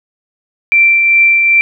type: tone with tremolo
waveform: sine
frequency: 2350 Hz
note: D7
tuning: 1 cent sharp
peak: -4 dBFS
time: 0.72-1.61 s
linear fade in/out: 0 ms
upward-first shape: triangle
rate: 2.5 Hz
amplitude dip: 35%
effects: none